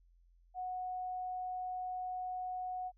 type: tone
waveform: sine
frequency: 735 Hz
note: F#5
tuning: 12 cents flat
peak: -37 dBFS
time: 0.54-2.92 s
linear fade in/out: 50 ms
effects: added 43 Hz sine -63 dBFS peak until 2.97 s